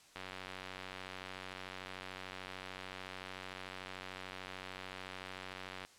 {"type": "click train", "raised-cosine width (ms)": 0.3, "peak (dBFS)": -28, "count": 533, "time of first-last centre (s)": [0.16, 5.85], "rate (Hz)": 93.5, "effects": ["white hiss -62 dBFS RMS until 5.98 s", "low-pass 8000 Hz 12 dB/octave"]}